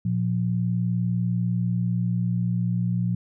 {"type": "tone pair together", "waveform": "sine", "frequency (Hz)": [117.28, 177.4], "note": ["A#2", "F3"], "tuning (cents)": [11, 27], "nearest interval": "perfect fifth", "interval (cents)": 716, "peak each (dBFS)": -24, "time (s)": [0.05, 3.15], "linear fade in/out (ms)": 5, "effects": []}